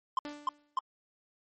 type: tone bursts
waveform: triangle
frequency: 1046.5 Hz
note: C6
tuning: in tune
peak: -24 dBFS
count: 3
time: 0.17-0.79 s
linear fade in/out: 2 ms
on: 20 ms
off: 280 ms
type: tone with exponential decay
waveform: sawtooth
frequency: 293.7 Hz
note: D4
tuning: in tune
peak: -33 dBFS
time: 0.25-0.76 s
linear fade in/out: 1 ms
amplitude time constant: 110 ms
effects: MP3 32 kbps